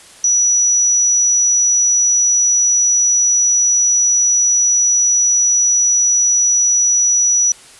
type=tone; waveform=sine; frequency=5880 Hz; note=F#8; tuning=12 cents flat; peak=-10 dBFS; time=0.24-7.52 s; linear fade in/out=2 ms; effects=white hiss -41 dBFS RMS until 7.79 s + resampled to 24000 Hz